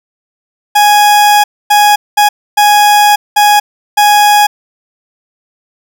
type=tone bursts at uneven times; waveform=40% pulse; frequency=830.6 Hz; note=G#5; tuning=in tune; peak=-3 dBFS; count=6; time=0.75-1.44 / 1.7-1.96 / 2.17-2.29 / 2.57-3.16 / 3.36-3.6 / 3.97-4.47 s; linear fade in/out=10 ms; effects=none